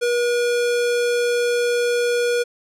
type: tone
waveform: square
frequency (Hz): 481.2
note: B4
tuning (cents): -45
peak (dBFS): -18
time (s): 0.01-2.44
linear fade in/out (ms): 20
effects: low-pass 10000 Hz 12 dB/octave